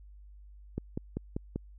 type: click train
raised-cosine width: 3 ms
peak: -20 dBFS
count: 5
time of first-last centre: 0.78-1.56 s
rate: 5.13 Hz
effects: added 50 Hz sine -49 dBFS peak until 1.78 s